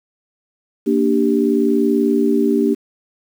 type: chord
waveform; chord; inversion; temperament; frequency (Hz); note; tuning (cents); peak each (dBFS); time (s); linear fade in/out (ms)
sine; G minor; first; equal; 233.1 / 293.7 / 392; Bb3 / D4 / G4; 0 / 0 / 0; -17; 0.86-2.75; 20
effects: 7-bit

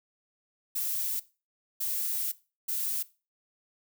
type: noise bursts at uneven times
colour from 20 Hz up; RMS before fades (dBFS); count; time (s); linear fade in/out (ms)
violet; -31; 3; 0.75-1.2 / 1.8-2.32 / 2.68-3.03; 10
effects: noise-tail reverb RT60 0.3 s tail -18 dB re dry

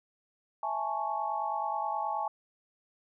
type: chord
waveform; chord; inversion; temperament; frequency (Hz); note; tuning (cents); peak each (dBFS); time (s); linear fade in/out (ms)
sine; A major seventh; second; equal; 659.3 / 830.6 / 880 / 1108.7; E5 / G#5 / A5 / C#6; 0 / 0 / 0 / 0; -39 / -33 / -35 / -37; 0.63-2.28; 2
effects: none

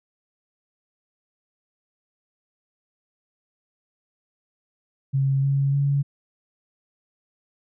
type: tone with pitch steps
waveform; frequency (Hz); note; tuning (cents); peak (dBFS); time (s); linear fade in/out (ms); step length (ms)
sine; 136.1 / 138.4 / 140.74; C#3 / C#3 / C#3; -31 / -2 / +27; -18; 5.13-6.03; 20; 300
effects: none

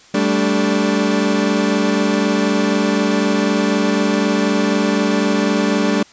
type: chord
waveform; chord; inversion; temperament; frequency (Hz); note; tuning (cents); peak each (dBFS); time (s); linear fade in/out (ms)
30% pulse; G suspended second; none; equal with one note detuned; 196 / 220 / 290.5; G3 / A3 / D4; 0 / 0 / -19; -16; 0.14-6.03; 5
effects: white hiss -46 dBFS RMS until 6.12 s + resampled to 16000 Hz

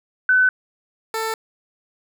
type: tone pair in turn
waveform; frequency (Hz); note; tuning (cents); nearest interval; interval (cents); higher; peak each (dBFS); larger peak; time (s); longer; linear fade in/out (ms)
sine / 15% pulse; 1509 / 444.6; F#6 / A4; +34 / +18; octave + major sixth; 2116; first; -12 / -16; first; 0.29-0.49 / 1.14-1.34; neither; 2
effects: none

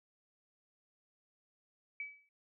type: tone with exponential decay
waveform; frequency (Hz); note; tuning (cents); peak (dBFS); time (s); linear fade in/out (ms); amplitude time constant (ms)
sine; 2290; D7; -44; -36; 2-2.29; 2; 63
effects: none

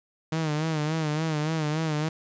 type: tone with vibrato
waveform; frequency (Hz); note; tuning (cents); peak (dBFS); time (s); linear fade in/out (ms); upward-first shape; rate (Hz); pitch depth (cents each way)
sawtooth; 155.56; D#3; 0; -21; 0.32-2.09; 5; sine; 3.5; 73
effects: resampled to 16000 Hz + 10-bit

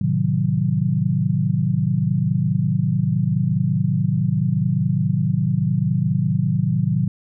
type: chord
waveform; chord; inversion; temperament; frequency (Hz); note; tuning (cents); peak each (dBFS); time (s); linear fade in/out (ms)
sine; A diminished seventh; none; equal; 110 / 130.81 / 155.56 / 185; A2 / C3 / Eb3 / Gb3; 0 / 0 / 0 / 0; -24 / -22 / -21 / -22; 0.01-7.08; 5
effects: none

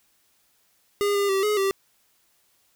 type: tone with pitch steps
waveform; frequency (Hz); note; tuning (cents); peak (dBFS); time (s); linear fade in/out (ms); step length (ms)
square; 407.4 / 402.2 / 387.4 / 421.1 / 389.8; G#4 / G4 / G4 / G#4 / G4; -33 / +44 / -20 / +24 / -10; -21; 1.01-1.71; 0; 140
effects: white hiss -65 dBFS RMS until 2.75 s

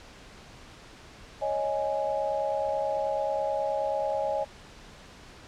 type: chord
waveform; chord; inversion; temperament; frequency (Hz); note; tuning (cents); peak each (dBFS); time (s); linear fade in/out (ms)
sine; C# suspended second; none; just; 554.4 / 623.7 / 831.5; C#5 / D#5 / G#5; 0 / +4 / +2; -30 / -30 / -31; 1.41-4.45; 20
effects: pink hiss -49 dBFS RMS until 5.47 s + low-pass 6000 Hz 12 dB/octave

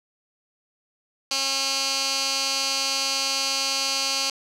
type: tone with band-pass filter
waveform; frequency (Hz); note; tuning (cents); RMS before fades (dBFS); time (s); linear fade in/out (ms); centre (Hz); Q
15% pulse; 271.2; C#4; -38; -25; 1.31-4.3; 2; 4900; 2.1
effects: none

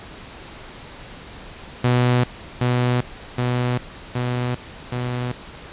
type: tone with echo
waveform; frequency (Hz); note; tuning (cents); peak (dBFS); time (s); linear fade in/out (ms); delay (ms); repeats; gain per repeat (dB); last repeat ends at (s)
sawtooth; 123.47; B2; 0; -11; 1.84-2.24; 5; 770; 4; -2; 5.32
effects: pink hiss -39 dBFS RMS until 5.72 s + resampled to 8000 Hz

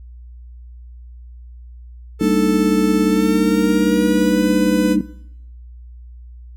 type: tone with pitch glide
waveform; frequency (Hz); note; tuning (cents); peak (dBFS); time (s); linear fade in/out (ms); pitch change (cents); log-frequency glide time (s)
45% pulse; 440 to 499.6; A4 to B4; 0 to +20; -20; 2.19-4.97; 50; +220; 3.06-4.47
type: chord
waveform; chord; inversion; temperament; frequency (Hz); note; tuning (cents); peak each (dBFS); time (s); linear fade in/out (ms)
sine; Eb major seventh; first; equal with one note detuned; 196 / 227.4 / 293.7 / 311.1; G3 / Bb3 / D4 / Eb4; 0 / -43 / 0 / 0; -19; 2.21-5.01; 2
effects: noise-tail reverb RT60 0.8 s tail -19 dB re dry + added 60 Hz sine -35 dBFS peak until 6.56 s

